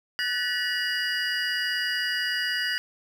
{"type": "tone cluster", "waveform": "triangle", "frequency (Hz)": [1495, 1754, 1925, 2901, 4823], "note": ["F#6", "A6", "B6", "F#7", "D8"], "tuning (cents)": [17, -6, -45, -35, 45], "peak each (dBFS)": -30, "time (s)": [0.19, 2.78], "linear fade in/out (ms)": 0, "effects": []}